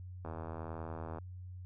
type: click train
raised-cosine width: 1 ms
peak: -29 dBFS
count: 77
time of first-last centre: 0.25-1.185 s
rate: 81.3 Hz
effects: added 91 Hz sine -44 dBFS peak until 1.65 s